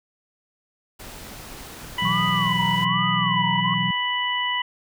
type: noise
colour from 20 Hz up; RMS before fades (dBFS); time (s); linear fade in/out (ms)
pink; -39; 0.99-2.85; 10
type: harmonic tone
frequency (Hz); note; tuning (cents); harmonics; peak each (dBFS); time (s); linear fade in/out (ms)
987.8; B5; 0; 1 / 2 / 3; -26 / -26 / -26; 1.98-4.62; 5
type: chord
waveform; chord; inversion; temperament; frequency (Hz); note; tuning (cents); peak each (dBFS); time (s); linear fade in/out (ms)
sine; B suspended fourth; none; equal with one note detuned; 123.47 / 162.64 / 185; B2 / E3 / F#3; 0 / -23 / 0; -30 / -28 / -26; 2.02-3.91; 5
type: tone with vibrato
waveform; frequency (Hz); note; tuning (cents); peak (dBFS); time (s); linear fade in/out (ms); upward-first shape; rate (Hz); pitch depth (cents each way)
sine; 1079; C#6; -47; -24; 2.05-3.74; 2; sine; 1.2; 240
effects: none